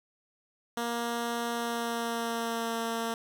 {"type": "tone with pitch glide", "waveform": "10% pulse", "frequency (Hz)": [235.3, 229], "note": ["A#3", "A#3"], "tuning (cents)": [16, -31], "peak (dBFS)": -22, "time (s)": [0.77, 3.14], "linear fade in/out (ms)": 2, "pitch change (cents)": -47, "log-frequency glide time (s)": [1.52, 2.78], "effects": []}